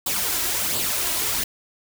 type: noise with flanger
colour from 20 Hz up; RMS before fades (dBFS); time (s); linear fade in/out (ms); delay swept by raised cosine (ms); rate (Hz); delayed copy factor
white; -24; 0.06-1.44; 5; 0.24 to 3.14; 1.4; +0.55
effects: none